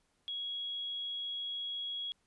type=tone; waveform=sine; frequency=3322 Hz; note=G#7; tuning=in tune; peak=-36 dBFS; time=0.28-2.12 s; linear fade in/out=0 ms; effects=pink hiss -75 dBFS RMS until 2.26 s + resampled to 24000 Hz